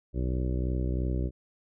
harmonic tone, 63 Hz, B1, 35 cents sharp, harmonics 1 / 2 / 3 / 4 / 5 / 6 / 7 / 8 / 9, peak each -28 / -33 / -38 / -40 / -38 / -40 / -47 / -48 / -46 dBFS, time 0.13-1.31 s, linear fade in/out 50 ms, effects none

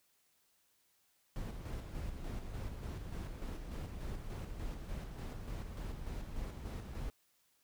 brown noise with tremolo, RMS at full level -41 dBFS, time 1.36-7.1 s, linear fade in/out 0 ms, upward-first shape square, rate 3.4 Hz, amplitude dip 40%, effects white hiss -74 dBFS RMS until 7.63 s

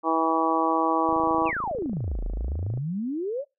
harmonic tone, 162.3 Hz, E3, 27 cents flat, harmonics 2 / 3 / 4 / 5 / 6 / 7, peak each -26 / -30 / -30 / -27 / -28 / -26 dBFS, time 0.03-1.52 s, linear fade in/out 50 ms
click train, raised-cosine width 2 ms, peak -25 dBFS, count 47, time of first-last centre 1.09-2.775 s, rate 27.3 Hz
sine exponential two-way sweep, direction down then up, 2907 to 36.71 to 603 Hz, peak -26 dBFS, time 1.45-3.45 s, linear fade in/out 50 ms, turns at 2.23 s
effects noise-tail reverb RT60 0.2 s tail -23 dB re dry

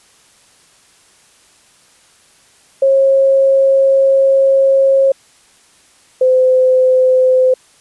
sine tone pair in turn, 541 / 513.9 Hz, C#5 / C5, -42 / -31 cents, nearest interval minor second, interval 89 cents, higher first, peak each -7 dBFS, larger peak neither, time 2.82-5.12 / 6.21-7.54 s, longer first, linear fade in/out 5 ms, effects white hiss -49 dBFS RMS until 7.8 s + resampled to 24000 Hz

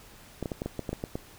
clicks, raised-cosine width 2 ms, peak -18 dBFS, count 10, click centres 0.427 / 0.458 / 0.518 / 0.619 / 0.66 / 0.793 / 0.892 / 0.93 / 1.039 / 1.155 s, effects pink hiss -52 dBFS RMS until 1.38 s

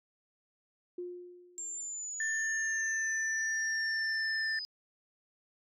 sine tone with exponential decay, 355.6 Hz, F4, 31 cents sharp, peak -35 dBFS, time 0.98-1.95 s, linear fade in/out 5 ms, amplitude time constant 210 ms
sine exponential sweep, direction down, 7400 to 4978 Hz, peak -37 dBFS, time 1.58-4.65 s, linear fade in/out 0 ms
sine tone, 1781 Hz, A6, 21 cents sharp, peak -30 dBFS, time 2.2-4.59 s, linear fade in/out 2 ms
effects tanh soft clip ceiling -24 dBFS

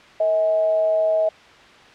sine tone with amplitude modulation, 639 Hz, D#5, 46 cents sharp, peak -14 dBFS, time 0.2-1.29 s, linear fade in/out 5 ms, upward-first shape sine, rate 186 Hz, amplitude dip 40%, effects white hiss -46 dBFS RMS until 1.94 s + low-pass 3000 Hz 12 dB/octave

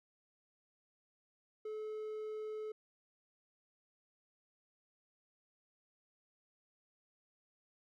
triangle tone, 430.9 Hz, A4, 36 cents flat, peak -38 dBFS, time 1.65-2.72 s, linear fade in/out 5 ms, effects none

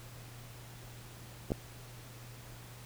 clicks, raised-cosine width 2 ms, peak -24 / -17 dBFS, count 2, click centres 1.505 / 1.519 s, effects added 119 Hz sine -50 dBFS peak until 2.85 s + pink hiss -53 dBFS RMS until 2.85 s

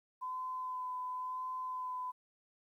sine tone with vibrato, 1014 Hz, B5, 45 cents sharp, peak -37 dBFS, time 0.21-2.12 s, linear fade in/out 20 ms, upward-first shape sine, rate 0.95 Hz, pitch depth 13 cents each way, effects 12-bit

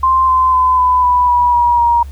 sine tone with pitch steps, 1046.5 / 1031.5 / 1016.7 / 1002.1 / 987.8 / 973.6 / 959.6 / 945.9 Hz, C6 / C6 / B5 / B5 / B5 / B5 / A#5 / A#5, 0 / -25 / +50 / +25 / 0 / -25 / +50 / +25 cents, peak -8 dBFS, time 0.03-2.03 s, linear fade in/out 5 ms, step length 250 ms, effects added 69 Hz sine -26 dBFS peak until 2.11 s + pink hiss -47 dBFS RMS until 2.11 s

